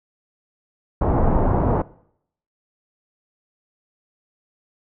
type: low-pass noise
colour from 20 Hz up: pink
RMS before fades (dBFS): -18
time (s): 1.01-1.82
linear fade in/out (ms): 5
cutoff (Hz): 990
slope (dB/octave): 24
effects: noise-tail reverb RT60 0.7 s tail -21 dB re dry